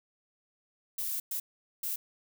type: noise bursts at uneven times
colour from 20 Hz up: violet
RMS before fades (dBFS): -34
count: 3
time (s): 0.98-1.2 / 1.31-1.4 / 1.83-1.96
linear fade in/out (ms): 5
effects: none